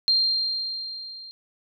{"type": "tone with level ramp", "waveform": "sine", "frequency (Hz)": 4186, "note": "C8", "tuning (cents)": 0, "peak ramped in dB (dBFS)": [-16, -39], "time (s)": [0.08, 1.31], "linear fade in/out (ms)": 0, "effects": []}